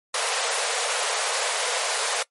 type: high-pass noise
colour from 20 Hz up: pink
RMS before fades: -25 dBFS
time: 0.14-2.23 s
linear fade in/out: 5 ms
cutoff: 440 Hz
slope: 96 dB/octave
effects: noise-tail reverb RT60 0.1 s tail -21 dB re dry + MP3 48 kbps